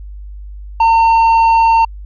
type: tone with tanh clipping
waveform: triangle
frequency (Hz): 909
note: A#5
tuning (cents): -44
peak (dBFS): -8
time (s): 0.8-1.85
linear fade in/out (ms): 5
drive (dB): 10
effects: added 50 Hz sine -27 dBFS peak until 2.05 s